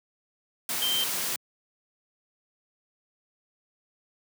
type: tone in noise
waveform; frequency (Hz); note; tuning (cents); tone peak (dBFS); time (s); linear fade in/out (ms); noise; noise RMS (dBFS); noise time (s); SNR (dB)
sine; 3136; G7; 0; -25; 0.82-1.04; 2; white; -30; 0.69-1.36; +2
effects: high-pass 150 Hz 12 dB/octave